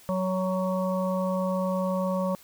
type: harmonic tone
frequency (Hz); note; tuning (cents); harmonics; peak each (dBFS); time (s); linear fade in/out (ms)
186.2; F#3; +11; 1 / 3 / 5 / 6; -27 / -28 / -36 / -35; 0.09-2.35; 0
effects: white hiss -53 dBFS RMS until 2.43 s